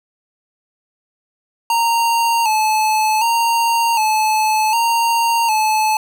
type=tone with vibrato; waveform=square; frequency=895 Hz; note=A5; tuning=29 cents sharp; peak=-14 dBFS; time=1.7-5.97 s; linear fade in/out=2 ms; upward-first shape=square; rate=0.66 Hz; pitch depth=59 cents each way; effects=none